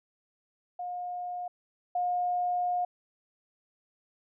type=tone pair in turn; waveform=sine; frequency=715 / 715 Hz; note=F5 / F5; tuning=+41 / +41 cents; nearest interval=unison; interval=0 cents; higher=neither; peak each=-33 / -26 dBFS; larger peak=second; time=0.79-1.48 / 1.95-2.85 s; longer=second; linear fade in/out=5 ms; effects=none